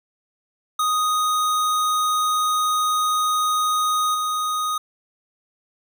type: tone with level steps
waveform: square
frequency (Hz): 1244.5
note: D#6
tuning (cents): 0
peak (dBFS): -19 / -22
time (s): 0.79-4.78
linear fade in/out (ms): 5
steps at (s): 4.14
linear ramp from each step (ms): 10
effects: none